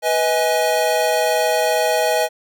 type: chord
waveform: square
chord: G# minor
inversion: first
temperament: equal with one note detuned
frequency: 493.9 / 633.9 / 830.6 Hz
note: B4 / D#5 / G#5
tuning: 0 / +32 / 0 cents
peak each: -22 / -19 / -22 dBFS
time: 0.02-2.29 s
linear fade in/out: 50 ms
effects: none